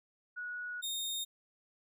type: tone pair in turn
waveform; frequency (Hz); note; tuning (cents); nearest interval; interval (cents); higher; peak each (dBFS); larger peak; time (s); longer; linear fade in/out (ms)
sine / sawtooth; 1462 / 3684; F#6 / A#7; -21 / -21; octave + major third; 1600; second; -38 / -32; second; 0.36-0.82 / 0.82-1.25; first; 20
effects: none